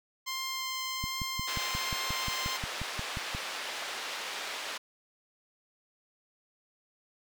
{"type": "tone with vibrato", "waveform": "10% pulse", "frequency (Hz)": 1050, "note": "C6", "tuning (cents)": 6, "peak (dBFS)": -25, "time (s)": [0.26, 2.58], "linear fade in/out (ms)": 20, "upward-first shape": "triangle", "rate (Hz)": 1.3, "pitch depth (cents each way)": 10}
{"type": "click train", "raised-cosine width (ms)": 5, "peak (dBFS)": -24, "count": 14, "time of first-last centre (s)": [1.04, 3.349], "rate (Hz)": 5.63}
{"type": "band-pass noise", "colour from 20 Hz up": "white", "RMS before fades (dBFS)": -38, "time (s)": [1.47, 4.78], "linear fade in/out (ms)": 10, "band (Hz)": [500, 3700], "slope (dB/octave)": 12}
{"effects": []}